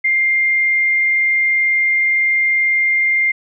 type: tone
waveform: sine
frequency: 2107 Hz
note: C7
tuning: 12 cents sharp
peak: -12 dBFS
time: 0.04-3.32 s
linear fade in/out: 10 ms
effects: none